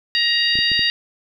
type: harmonic tone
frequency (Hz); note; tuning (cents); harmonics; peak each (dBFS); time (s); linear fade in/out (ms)
941; A#5; +16; 2 / 3 / 4 / 5; -21 / -21 / -21 / -21; 0.15-0.9; 0
type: clicks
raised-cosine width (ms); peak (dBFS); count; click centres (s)
3; -19; 4; 0.555 / 0.589 / 0.717 / 0.793
effects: 8-bit